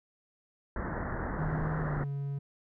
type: low-pass noise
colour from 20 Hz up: pink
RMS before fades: -35 dBFS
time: 0.76-2.04 s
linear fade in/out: 2 ms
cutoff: 1900 Hz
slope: 96 dB/octave
type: tone with pitch glide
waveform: triangle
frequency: 155.56 to 140.2 Hz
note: D#3 to C#3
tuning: 0 to +20 cents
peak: -30 dBFS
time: 1.38-2.39 s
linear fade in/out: 10 ms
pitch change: -180 cents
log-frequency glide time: 1.81-2.08 s
effects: none